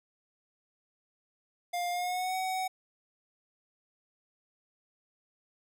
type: tone with pitch glide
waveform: square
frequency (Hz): 704 to 750.2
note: F5 to F#5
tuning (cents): +14 to +24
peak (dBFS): -31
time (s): 1.73-2.68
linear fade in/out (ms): 10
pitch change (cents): +110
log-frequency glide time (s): 1.9-2.36
effects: none